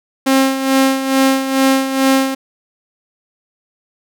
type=tone with tremolo; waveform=sawtooth; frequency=267.4 Hz; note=C4; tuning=38 cents sharp; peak=-5 dBFS; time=0.26-2.35 s; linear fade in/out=10 ms; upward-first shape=sine; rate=2.3 Hz; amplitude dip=65%; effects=none